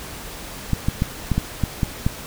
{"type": "clicks", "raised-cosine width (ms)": 5, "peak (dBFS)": -6, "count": 8, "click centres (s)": [0.733, 0.885, 1.021, 1.317, 1.38, 1.637, 1.832, 2.065], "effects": ["pink hiss -35 dBFS RMS until 2.26 s"]}